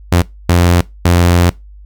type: tone bursts at uneven times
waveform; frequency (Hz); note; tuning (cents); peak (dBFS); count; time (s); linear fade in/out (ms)
sawtooth; 87.31; F2; 0; -3; 3; 0.12-0.22 / 0.49-0.81 / 1.05-1.5; 5
effects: noise-tail reverb RT60 0.2 s tail -21 dB re dry + added 50 Hz sine -33 dBFS peak until 1.85 s